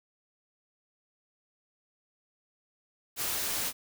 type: noise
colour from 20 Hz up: white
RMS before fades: -32 dBFS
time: 3.16-3.73 s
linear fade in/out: 50 ms
effects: none